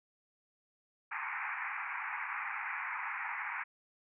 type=band-pass noise; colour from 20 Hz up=white; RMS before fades=-39 dBFS; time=1.11-3.64 s; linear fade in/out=10 ms; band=800 to 2400 Hz; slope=96 dB/octave; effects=none